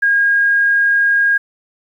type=tone; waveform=sine; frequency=1628 Hz; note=G#6; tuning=35 cents flat; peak=-10 dBFS; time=0.02-1.38 s; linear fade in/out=10 ms; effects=8-bit